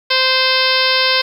harmonic tone, 520 Hz, C5, 11 cents flat, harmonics 1 / 2 / 3 / 4 / 5 / 6 / 7 / 8 / 9 / 10, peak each -21 / -21 / -21 / -21 / -21 / -21 / -21 / -21 / -21 / -21 dBFS, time 0.1-1.22 s, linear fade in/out 10 ms, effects 7-bit

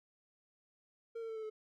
triangle tone with pitch steps, 459.1 / 452.3 / 445.5 / 438.9 / 432.3 Hz, A#4 / A4 / A4 / A4 / A4, -26 / +48 / +22 / -4 / -31 cents, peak -38 dBFS, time 1.15-1.5 s, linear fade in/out 10 ms, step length 70 ms, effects none

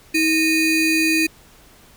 square ring-modulated tone, 1080 Hz, C#6, 45 cents flat, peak -13 dBFS, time 0.14-1.27 s, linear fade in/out 10 ms, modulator 1400 Hz, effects pink hiss -49 dBFS RMS until 1.96 s

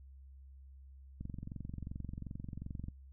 click train, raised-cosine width 5 ms, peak -30 dBFS, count 39, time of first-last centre 1.21-2.884 s, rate 22.7 Hz, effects noise-tail reverb RT60 0.1 s tail -21 dB re dry + added 67 Hz sine -52 dBFS peak until 3.12 s

